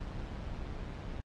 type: noise with amplitude modulation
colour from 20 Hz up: brown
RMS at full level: -38 dBFS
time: 0-1.21 s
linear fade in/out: 10 ms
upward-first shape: sine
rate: 141 Hz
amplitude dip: 55%
effects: low-pass 5000 Hz 12 dB/octave + AAC 32 kbps